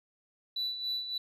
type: tone with tremolo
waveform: sine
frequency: 3964 Hz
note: B7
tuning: 6 cents sharp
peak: -28 dBFS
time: 0.56-1.18 s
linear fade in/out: 5 ms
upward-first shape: sine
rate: 3.5 Hz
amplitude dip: 65%
effects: tanh soft clip ceiling -28 dBFS